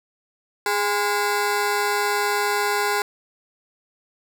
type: ring-modulated tone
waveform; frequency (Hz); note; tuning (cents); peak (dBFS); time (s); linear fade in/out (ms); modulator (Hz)
20% pulse; 615; D#5; -20; -12; 0.66-3.02; 2; 202
effects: none